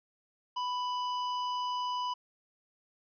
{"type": "tone", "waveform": "square", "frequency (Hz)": 992, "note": "B5", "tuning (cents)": 7, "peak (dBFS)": -32, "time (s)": [0.56, 2.14], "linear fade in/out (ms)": 10, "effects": ["resampled to 11025 Hz"]}